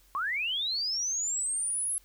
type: linear sweep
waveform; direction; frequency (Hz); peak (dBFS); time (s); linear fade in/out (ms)
sine; up; 1046.5 to 11000; -28; 0.15-1.98; 0
effects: added 45 Hz sine -61 dBFS peak until 2.04 s + white hiss -63 dBFS RMS until 2.04 s